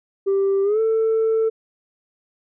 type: tone with pitch glide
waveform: sine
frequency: 392 to 445.1 Hz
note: G4 to A4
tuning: 0 to +20 cents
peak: -14 dBFS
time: 0.26-1.5 s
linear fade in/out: 20 ms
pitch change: +220 cents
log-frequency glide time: 0.63-0.8 s
effects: tanh soft clip ceiling -14 dBFS